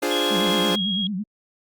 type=chord; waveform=sawtooth; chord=D half-diminished seventh; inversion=none; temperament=equal; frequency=293.7 / 349.2 / 415.3 / 523.3 Hz; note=D4 / F4 / Ab4 / C5; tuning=0 / 0 / 0 / 0 cents; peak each=-23 dBFS; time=0.02-0.76 s; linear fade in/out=10 ms
type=tone with pitch glide; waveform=sine; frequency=3322 to 3284 Hz; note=G#7 to G#7; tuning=0 to -20 cents; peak=-23 dBFS; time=0.11-1.07 s; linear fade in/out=2 ms; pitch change=-20 cents; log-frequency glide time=0.48-0.6 s
type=tone with vibrato; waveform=sine; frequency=196 Hz; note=G3; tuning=in tune; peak=-24 dBFS; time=0.3-1.24 s; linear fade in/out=20 ms; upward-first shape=sine; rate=9 Hz; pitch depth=150 cents each way
effects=Opus 48 kbps